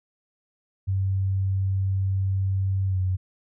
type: tone with pitch glide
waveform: sine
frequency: 96.2 to 92.92 Hz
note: G2 to F#2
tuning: -32 to +8 cents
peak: -21 dBFS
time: 0.87-3.17 s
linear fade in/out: 20 ms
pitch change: -60 cents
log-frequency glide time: 2.87-2.98 s
effects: none